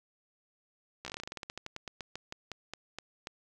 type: slowing click train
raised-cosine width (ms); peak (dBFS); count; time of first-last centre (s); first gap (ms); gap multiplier
0.2; -22; 25; 1.05-3.271; 14; 1.14
effects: none